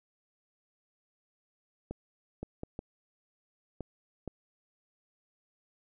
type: clicks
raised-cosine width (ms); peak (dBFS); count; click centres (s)
2; -24; 6; 1.91 / 2.43 / 2.634 / 2.791 / 3.807 / 4.277
effects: none